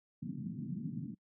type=band-pass noise; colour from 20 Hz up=pink; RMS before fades=-41 dBFS; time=0.22-1.15 s; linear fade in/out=10 ms; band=130 to 260 Hz; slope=48 dB/octave; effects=noise-tail reverb RT60 0.1 s tail -26 dB re dry